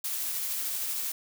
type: noise with tremolo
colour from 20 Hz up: blue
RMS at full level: -31 dBFS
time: 0.04-1.12 s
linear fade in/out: 5 ms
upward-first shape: triangle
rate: 13 Hz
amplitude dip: 25%
effects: none